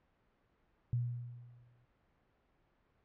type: tone with exponential decay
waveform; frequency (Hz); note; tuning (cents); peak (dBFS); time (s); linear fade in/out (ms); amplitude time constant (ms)
sine; 120.7; B2; -39; -29; 0.93-1.85; 0; 200
effects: pink hiss -74 dBFS RMS until 3.04 s + low-pass 2000 Hz 12 dB/octave